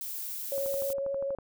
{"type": "noise", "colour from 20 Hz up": "violet", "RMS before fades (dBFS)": -37, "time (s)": [0.01, 0.93], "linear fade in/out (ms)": 0}
{"type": "tone with vibrato", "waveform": "sine", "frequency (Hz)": 552, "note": "C#5", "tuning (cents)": -7, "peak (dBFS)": -29, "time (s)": [0.52, 1.35], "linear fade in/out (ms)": 2, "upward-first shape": "sine", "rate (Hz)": 12, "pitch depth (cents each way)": 16}
{"type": "click train", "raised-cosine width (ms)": 1, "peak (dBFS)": -30, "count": 11, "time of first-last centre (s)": [0.58, 1.386], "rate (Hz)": 12.4}
{"effects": []}